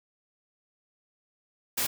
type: noise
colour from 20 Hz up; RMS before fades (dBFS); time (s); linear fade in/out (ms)
white; -28; 1.77-1.87; 10
effects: none